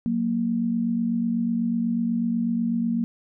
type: tone pair together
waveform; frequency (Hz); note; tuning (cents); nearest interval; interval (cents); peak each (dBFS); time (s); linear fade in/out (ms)
sine; 185 / 233.1; F#3 / A#3; 0 / 0; major third; 400; -28 / -22; 0.06-3.04; 0
effects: none